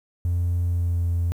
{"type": "tone with pitch glide", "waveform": "triangle", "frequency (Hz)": [87.31, 85.86], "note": ["F2", "F2"], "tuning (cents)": [0, -29], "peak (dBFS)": -17, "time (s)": [0.25, 1.32], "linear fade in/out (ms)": 0, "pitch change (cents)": -29, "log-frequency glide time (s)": [0.65, 1.05], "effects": ["tanh soft clip ceiling -16 dBFS", "9-bit"]}